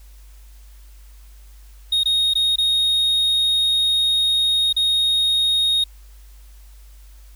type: tone with dropouts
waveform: triangle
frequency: 3729 Hz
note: A#7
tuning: in tune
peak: -14 dBFS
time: 1.92-5.84 s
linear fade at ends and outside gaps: 5 ms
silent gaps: 2.035-2.056 / 2.337-2.353 / 2.559-2.582 / 4.728-4.764 s
effects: added 50 Hz sine -41 dBFS peak until 7.35 s + white hiss -55 dBFS RMS until 7.35 s